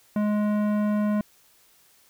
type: tone with tanh clipping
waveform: sine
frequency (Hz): 209.3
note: G#3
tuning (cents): +14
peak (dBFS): -23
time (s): 0.16-1.21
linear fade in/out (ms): 2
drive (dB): 15
effects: white hiss -59 dBFS RMS until 2.09 s